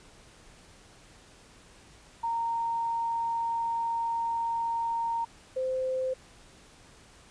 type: tone pair in turn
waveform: sine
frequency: 924 / 518.6 Hz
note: A#5 / C5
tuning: -16 / -15 cents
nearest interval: minor seventh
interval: 999 cents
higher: first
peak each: -27 dBFS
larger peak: neither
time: 2.23-5.25 / 5.56-6.14 s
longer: first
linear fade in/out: 10 ms
effects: pink hiss -55 dBFS RMS until 7.3 s + resampled to 22050 Hz